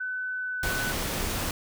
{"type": "tone with pitch glide", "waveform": "sine", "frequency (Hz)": [1507, 1498.3], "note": ["F#6", "F#6"], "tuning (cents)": [31, 21], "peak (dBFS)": -29, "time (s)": [0, 0.92], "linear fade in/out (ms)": 10, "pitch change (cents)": -10, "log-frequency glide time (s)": [0.32, 0.69]}
{"type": "noise", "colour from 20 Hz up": "pink", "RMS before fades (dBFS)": -30, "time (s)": [0.63, 1.51], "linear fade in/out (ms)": 2}
{"effects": []}